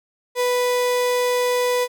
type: tone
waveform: 35% pulse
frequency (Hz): 493.9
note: B4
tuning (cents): 0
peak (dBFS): -16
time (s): 0.35-1.88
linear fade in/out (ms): 50
effects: none